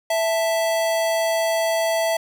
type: tone pair together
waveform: square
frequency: 659.3 / 880 Hz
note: E5 / A5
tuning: 0 / 0 cents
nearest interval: perfect fourth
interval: 500 cents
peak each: -20 / -28 dBFS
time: 0.1-2.17 s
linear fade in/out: 5 ms
effects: none